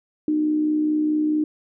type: tone with amplitude modulation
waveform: sine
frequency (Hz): 304.8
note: D#4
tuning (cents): -36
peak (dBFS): -16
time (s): 0.28-1.44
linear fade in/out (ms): 2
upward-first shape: sine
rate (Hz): 64.6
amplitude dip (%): 40
effects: none